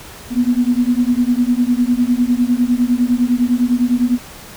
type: beating tone pair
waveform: sine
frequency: 239.9 / 249.8 Hz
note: A#3 / B3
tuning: +50 / +20 cents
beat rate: 9.9 Hz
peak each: -15 dBFS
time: 0.3-4.19 s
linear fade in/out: 50 ms
effects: pink hiss -36 dBFS RMS until 4.56 s